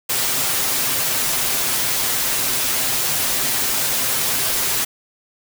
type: noise with comb filter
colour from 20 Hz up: white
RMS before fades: -20 dBFS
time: 0.09-4.85 s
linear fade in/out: 10 ms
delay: 7.7 ms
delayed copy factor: +0.6
effects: none